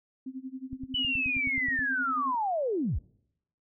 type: tone with tremolo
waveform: sine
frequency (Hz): 261.6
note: C4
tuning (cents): 0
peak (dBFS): -33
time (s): 0.26-2.35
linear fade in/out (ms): 5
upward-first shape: sine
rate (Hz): 11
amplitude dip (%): 90
type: click train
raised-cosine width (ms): 5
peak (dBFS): -29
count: 11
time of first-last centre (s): 0.73-1.792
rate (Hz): 9.42
type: linear sweep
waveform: sine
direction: down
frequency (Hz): 3000 to 34.65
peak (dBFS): -26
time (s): 0.94-2.99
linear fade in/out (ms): 10
effects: noise-tail reverb RT60 0.8 s tail -26 dB re dry